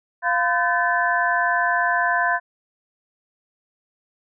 sine tone cluster, 697 / 1014 / 1526 / 1745 Hz, F5 / B5 / G6 / A6, -4 / +45 / -47 / -15 cents, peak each -23 dBFS, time 0.22-2.4 s, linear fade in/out 50 ms, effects none

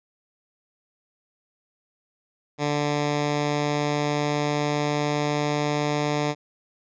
10% pulse tone with pitch glide, 146.8 to 147.99 Hz, D3 to D3, 0 to +14 cents, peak -14 dBFS, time 2.58-6.35 s, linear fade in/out 50 ms, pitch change +14 cents, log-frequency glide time 2.76-6.19 s, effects resampled to 16000 Hz

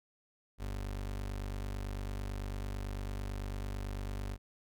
30% pulse tone, 49 Hz, G1, in tune, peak -34 dBFS, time 0.58-4.38 s, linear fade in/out 50 ms, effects none

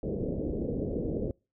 white low-pass noise, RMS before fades -32 dBFS, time 0.03-1.31 s, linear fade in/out 2 ms, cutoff 520 Hz, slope 48 dB/octave, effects noise-tail reverb RT60 0.3 s tail -25 dB re dry

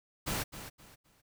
pink noise with echo, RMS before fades -34 dBFS, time 0.26-0.44 s, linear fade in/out 20 ms, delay 260 ms, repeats 3, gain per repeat -11 dB, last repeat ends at 1.22 s, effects none

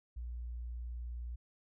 sine tone, 59.6 Hz, A#1, 39 cents sharp, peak -39 dBFS, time 0.16-1.36 s, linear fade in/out 10 ms, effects none

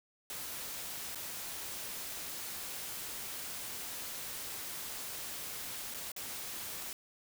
white noise with dropouts, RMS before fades -42 dBFS, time 0.3-6.93 s, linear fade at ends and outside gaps 1 ms, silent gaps 1.148-1.156 / 5.94-5.945 / 6.118-6.163 s, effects none

